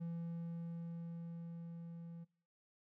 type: tone with level ramp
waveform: triangle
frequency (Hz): 168.3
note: E3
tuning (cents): +36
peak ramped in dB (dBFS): -38 to -46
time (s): 0-2.25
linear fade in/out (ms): 20
effects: noise-tail reverb RT60 0.5 s tail -23 dB re dry